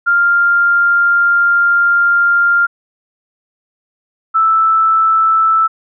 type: tone pair in turn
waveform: sine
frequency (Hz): 1396.9 / 1318.5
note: F6 / E6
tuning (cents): 0 / 0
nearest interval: minor second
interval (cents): 100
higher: first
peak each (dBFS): -8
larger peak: neither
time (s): 0.06-2.67 / 4.34-5.68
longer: first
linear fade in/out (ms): 20
effects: none